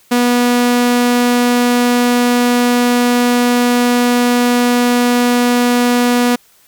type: tone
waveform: sawtooth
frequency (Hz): 243.5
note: B3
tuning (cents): -24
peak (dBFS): -6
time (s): 0.11-6.36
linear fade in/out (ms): 10
effects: white hiss -50 dBFS RMS until 6.67 s